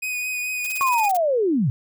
45% pulse tone with vibrato, 2490 Hz, D#7, 1 cent sharp, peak -24 dBFS, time 0.02-1.09 s, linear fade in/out 10 ms, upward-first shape triangle, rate 4.6 Hz, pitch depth 22 cents each way
blue noise bursts, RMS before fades -32 dBFS, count 10, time 0.64-1.172 s, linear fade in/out 5 ms, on 28 ms, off 28 ms
sine linear sweep, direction down, 1108.7 to 108.2 Hz, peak -17 dBFS, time 0.81-1.7 s, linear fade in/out 0 ms
effects none

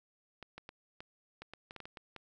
clicks, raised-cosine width 0.3 ms, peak -30 dBFS, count 12, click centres 0.427 / 0.58 / 0.691 / 1.005 / 1.42 / 1.536 / 1.709 / 1.763 / 1.803 / 1.855 / 1.972 / 2.163 s, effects none

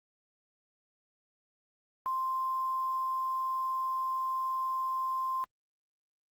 sine tone with quantisation, 1046.5 Hz, C6, in tune, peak -29 dBFS, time 2.06-5.44 s, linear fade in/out 0 ms, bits 9, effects Opus 24 kbps

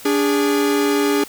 45% pulse tone pair together, 289.6 / 409.6 Hz, D4 / G#4, -24 / -24 cents, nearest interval tritone, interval 600 cents, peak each -18 dBFS, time 0.05-1.24 s, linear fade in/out 5 ms, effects white hiss -39 dBFS RMS until 1.28 s

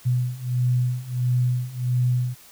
sine beating tone pair, 123.47 / 124.97 Hz, B2 / B2, 0 / +21 cents, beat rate 1.5 Hz, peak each -24 / -22 dBFS, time 0.05-2.35 s, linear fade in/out 20 ms, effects white hiss -49 dBFS RMS until 2.51 s

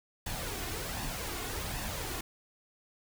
pink noise with flanger, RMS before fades -37 dBFS, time 0.26-2.21 s, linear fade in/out 5 ms, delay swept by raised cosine 1.1 to 2.8 ms, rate 1.3 Hz, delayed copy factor +0.5, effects none

